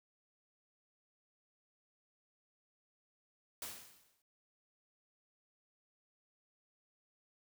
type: noise with exponential decay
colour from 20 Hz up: white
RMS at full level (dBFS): -42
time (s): 3.62-4.22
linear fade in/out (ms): 2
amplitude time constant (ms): 130
effects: none